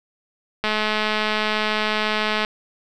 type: click train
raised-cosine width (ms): 0.3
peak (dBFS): -6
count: 388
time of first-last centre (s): 0.64-2.448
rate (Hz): 214
effects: none